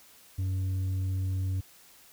sine tone with tanh clipping, 94.2 Hz, F#2, 32 cents sharp, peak -28 dBFS, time 0.38-1.61 s, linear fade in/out 10 ms, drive 4 dB, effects white hiss -56 dBFS RMS until 2.12 s

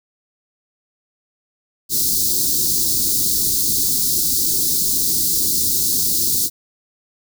white band-stop noise, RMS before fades -18 dBFS, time 1.89-6.5 s, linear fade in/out 50 ms, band 390 to 4100 Hz, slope 48 dB/octave, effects none

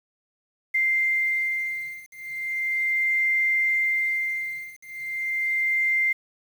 sine beating tone pair, 2093 / 2093.37 Hz, C7 / C7, 0 / 0 cents, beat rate 0.37 Hz, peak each -25 dBFS, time 0.74-6.13 s, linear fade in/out 10 ms, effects 8-bit

